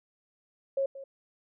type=tone with echo; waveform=sine; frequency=545 Hz; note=C#5; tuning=29 cents flat; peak=-25 dBFS; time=0.77-0.86 s; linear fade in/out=5 ms; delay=180 ms; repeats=1; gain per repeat=-15 dB; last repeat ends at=1.04 s; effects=none

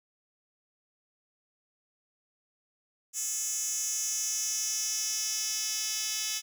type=tone with high-pass filter sweep; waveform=10% pulse; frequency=432.4 Hz; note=A4; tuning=30 cents flat; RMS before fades=-32 dBFS; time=3.13-6.42 s; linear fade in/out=50 ms; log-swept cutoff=7300 to 4400 Hz; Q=2.9; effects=none

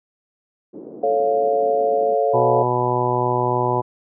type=band-pass noise; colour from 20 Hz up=pink; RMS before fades=-37 dBFS; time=0.73-2.15 s; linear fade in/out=10 ms; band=250 to 470 Hz; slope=24 dB/octave
type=chord; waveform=sine; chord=A augmented; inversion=none; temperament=equal; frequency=440 / 554.4 / 698.5 Hz; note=A4 / C#5 / E#5; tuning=0 / 0 / 0 cents; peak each=-20 dBFS; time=1.03-2.63 s; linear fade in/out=5 ms
type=harmonic tone; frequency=123.47 Hz; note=B2; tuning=in tune; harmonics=1 / 2 / 3 / 4 / 5 / 6 / 7 / 8; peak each=-25 / -31 / -23 / -27 / -27 / -28 / -24 / -23 dBFS; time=2.33-3.82 s; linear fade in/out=20 ms
effects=none

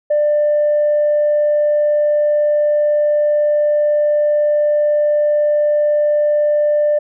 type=tone; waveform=sine; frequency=594 Hz; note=D5; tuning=20 cents sharp; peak=-10 dBFS; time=0.1-6.99 s; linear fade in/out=10 ms; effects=tanh soft clip ceiling -8 dBFS

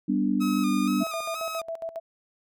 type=chord; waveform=sine; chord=G major; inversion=none; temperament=equal; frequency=196 / 246.9 / 293.7 Hz; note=G3 / B3 / D4; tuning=0 / 0 / 0 cents; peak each=-26 dBFS; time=0.08-1.04 s; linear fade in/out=10 ms
type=tone with vibrato; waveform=sawtooth; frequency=1248 Hz; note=D#6; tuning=5 cents sharp; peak=-28 dBFS; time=0.4-1.62 s; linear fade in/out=20 ms; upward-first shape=square; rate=2.1 Hz; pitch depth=41 cents each way
type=tone with tremolo; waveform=sine; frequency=659.3 Hz; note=E5; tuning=in tune; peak=-29 dBFS; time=1-2 s; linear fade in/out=20 ms; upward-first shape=square; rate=7.3 Hz; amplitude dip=80%
effects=none

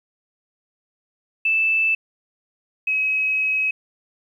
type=tone pair in turn; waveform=sine; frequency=2637 / 2552 Hz; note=E7 / D#7; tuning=0 / +43 cents; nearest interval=minor second; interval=57 cents; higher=first; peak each=-16 / -18 dBFS; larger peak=first; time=1.45-1.95 / 2.87-3.71 s; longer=second; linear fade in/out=5 ms; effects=9-bit

